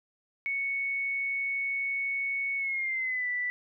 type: tone with pitch glide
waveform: sine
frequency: 2217 to 1975.1 Hz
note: C#7 to B6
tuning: 0 to 0 cents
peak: -28 dBFS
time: 0.46-3.5 s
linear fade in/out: 0 ms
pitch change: -200 cents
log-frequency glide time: 2.57-3.28 s
effects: none